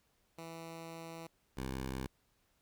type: tone pair in turn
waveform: 10% pulse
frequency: 164.81 / 65.54 Hz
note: E3 / C2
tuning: 0 / +4 cents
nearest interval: octave + major third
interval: 1596 cents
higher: first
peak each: -37 / -30 dBFS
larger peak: second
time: 0.38-1.27 / 1.57-2.07 s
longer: first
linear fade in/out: 5 ms
effects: pink hiss -75 dBFS RMS until 2.61 s